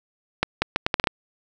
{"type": "accelerating click train", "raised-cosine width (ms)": 0.3, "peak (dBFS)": -3, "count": 8, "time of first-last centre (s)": [0.43, 1.072], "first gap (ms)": 190, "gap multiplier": 0.74, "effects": []}